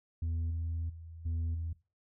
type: tone with level steps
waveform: sine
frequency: 82.41 Hz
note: E2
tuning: in tune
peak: -28 / -31 / -45 / -28 / -33 dBFS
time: 0.22-1.73 s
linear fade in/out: 5 ms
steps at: 0.5 / 0.89 / 1.25 / 1.54 s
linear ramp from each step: 10 ms
effects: noise-tail reverb RT60 0.3 s tail -20 dB re dry + tanh soft clip ceiling -30 dBFS